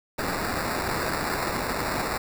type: noise with sample-and-hold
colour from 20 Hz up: white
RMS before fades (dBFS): -28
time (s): 0.18-2.18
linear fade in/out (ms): 10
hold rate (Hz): 3150
effects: none